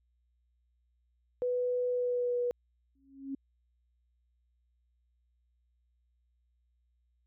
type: tone with pitch glide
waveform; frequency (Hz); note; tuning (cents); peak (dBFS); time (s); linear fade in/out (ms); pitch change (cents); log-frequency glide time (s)
sine; 495 to 486.8; B4 to B4; +4 to -25; -28; 1.42-2.51; 0; -29; 1.9-2.4
type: tone with exponential growth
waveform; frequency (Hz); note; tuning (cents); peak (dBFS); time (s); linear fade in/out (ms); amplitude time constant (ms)
sine; 272.6; C#4; -29; -32; 2.95-3.35; 5; 86
effects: added 60 Hz sine -70 dBFS peak until 7.26 s